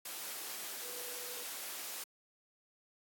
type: tone in noise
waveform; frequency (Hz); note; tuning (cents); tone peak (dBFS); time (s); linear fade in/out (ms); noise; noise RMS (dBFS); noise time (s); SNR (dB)
sine; 491.1; B4; -10; -51; 0.83-1.43; 5; white; -43; 0.05-2.04; -11
effects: high-pass 300 Hz 12 dB/octave + AAC 64 kbps

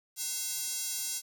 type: tone with high-pass filter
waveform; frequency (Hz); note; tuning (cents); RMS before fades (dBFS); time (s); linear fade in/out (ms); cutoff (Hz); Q
square; 300.4; D4; +39; -35; 0.16-1.22; 50; 6400; 1.1
effects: none

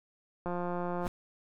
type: click train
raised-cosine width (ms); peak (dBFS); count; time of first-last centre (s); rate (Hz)
1; -22; 108; 0.46-1.068; 176
type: noise with exponential growth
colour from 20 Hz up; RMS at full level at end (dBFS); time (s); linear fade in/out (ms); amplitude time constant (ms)
brown; -30; 0.98-1.08; 1; 20
effects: none

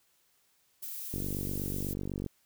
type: noise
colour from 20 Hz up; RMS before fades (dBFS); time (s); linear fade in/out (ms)
violet; -40; 0.82-1.94; 10
type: click train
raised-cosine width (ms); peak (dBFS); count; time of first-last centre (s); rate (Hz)
3; -23; 55; 1.14-2.263; 48.1
effects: white hiss -70 dBFS RMS until 2.45 s

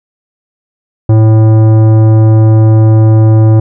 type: tone with tanh clipping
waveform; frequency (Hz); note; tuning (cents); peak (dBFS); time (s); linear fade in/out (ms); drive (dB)
sine; 110; A2; 0; -4; 1.09-3.6; 5; 14
effects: none

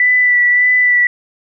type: tone with vibrato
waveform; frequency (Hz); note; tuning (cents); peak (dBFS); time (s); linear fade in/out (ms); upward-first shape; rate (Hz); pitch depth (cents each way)
sine; 1975.5; B6; 0; -8; 0-1.07; 2; sine; 1.7; 19
effects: none

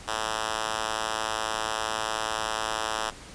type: tone with high-pass filter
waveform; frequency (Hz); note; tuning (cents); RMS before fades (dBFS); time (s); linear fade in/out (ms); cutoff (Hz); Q
5% pulse; 110; A2; 0; -30; 0.07-3.11; 20; 730; 0.62
effects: pink hiss -45 dBFS RMS until 3.34 s + resampled to 22050 Hz

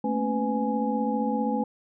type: tone cluster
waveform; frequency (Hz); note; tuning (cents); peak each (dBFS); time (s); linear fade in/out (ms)
sine; 220.8 / 236.1 / 273.2 / 499.9 / 834; A3 / A#3 / C#4 / B4 / G#5; +6 / +22 / -25 / +21 / +7; -27 / -36 / -30 / -31 / -30; 0.04-1.64; 5
effects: none

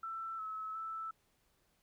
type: tone with pitch steps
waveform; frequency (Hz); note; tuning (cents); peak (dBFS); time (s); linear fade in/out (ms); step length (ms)
sine; 1333 / 1294 / 1319; E6 / E6 / E6; +19 / -32 / +1; -39; 0.03-1.11; 5; 360
effects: pink hiss -75 dBFS RMS until 1.82 s

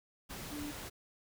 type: tone in noise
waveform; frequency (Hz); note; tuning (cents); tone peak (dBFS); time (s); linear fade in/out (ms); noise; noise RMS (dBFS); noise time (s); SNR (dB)
sine; 293.7; D4; 0; -40; 0.51-0.72; 20; pink; -45; 0.29-0.9; +2
effects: none

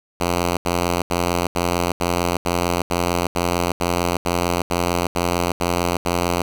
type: tone bursts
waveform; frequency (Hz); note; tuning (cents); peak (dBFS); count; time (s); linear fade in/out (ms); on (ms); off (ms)
5% pulse; 87.31; F2; 0; -7; 14; 0.2-6.42; 5; 370; 80
effects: none

